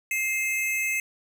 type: tone pair together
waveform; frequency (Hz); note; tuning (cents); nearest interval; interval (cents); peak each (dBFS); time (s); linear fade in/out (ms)
square; 2104 / 2586; C7 / E7; +9 / -34; major third; 357; -28; 0.11-1; 2
effects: none